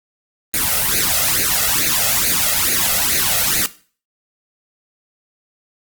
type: noise with flanger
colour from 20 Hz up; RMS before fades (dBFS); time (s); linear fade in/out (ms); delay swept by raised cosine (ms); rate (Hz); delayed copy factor
white; -17; 0.54-3.66; 0; 0.45 to 1.55; 2.3; +0.9
effects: noise-tail reverb RT60 0.4 s tail -17 dB re dry + Opus 24 kbps